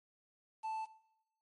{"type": "tone with quantisation", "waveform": "triangle", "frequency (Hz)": 880, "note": "A5", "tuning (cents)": 0, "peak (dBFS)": -35, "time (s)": [0.63, 0.86], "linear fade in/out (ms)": 20, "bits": 10, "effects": ["noise-tail reverb RT60 0.8 s tail -18 dB re dry", "MP3 48 kbps"]}